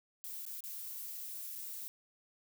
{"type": "noise with dropouts", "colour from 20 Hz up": "violet", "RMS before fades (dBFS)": -44, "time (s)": [0.24, 1.88], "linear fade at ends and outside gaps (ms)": 0, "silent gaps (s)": [[0.453, 0.464], [0.606, 0.639], [1.553, 1.557]], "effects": []}